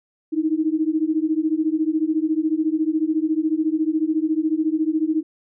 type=beating tone pair; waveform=sine; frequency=307.5 / 321.5 Hz; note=D#4 / E4; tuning=-20 / -43 cents; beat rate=14 Hz; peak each=-21 dBFS; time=0.32-5.23 s; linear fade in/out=20 ms; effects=none